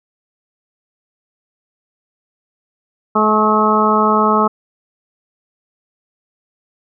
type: harmonic tone with a mistuned harmonic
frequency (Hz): 214.2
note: A3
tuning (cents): -46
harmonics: 1 / 2 / 3 / 4 / 5 / 6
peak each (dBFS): -17 / -18 / -21 / -19 / -16 / -16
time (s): 3.15-4.48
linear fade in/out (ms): 10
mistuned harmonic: 5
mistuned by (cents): +22
effects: none